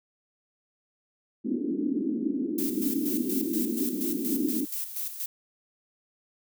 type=band-pass noise; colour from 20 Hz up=white; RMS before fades=-29 dBFS; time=1.44-4.66 s; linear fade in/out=20 ms; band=230 to 330 Hz; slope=48 dB/octave
type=noise with tremolo; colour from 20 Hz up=violet; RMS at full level=-32 dBFS; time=2.58-5.26 s; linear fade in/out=5 ms; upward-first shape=square; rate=4.2 Hz; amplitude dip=60%
effects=none